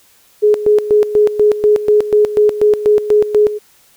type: tone with tremolo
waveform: sine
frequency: 420.3 Hz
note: G#4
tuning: 21 cents sharp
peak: -6 dBFS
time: 0.42-3.59 s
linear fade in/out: 20 ms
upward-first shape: square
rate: 4.1 Hz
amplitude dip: 75%
effects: white hiss -50 dBFS RMS until 3.96 s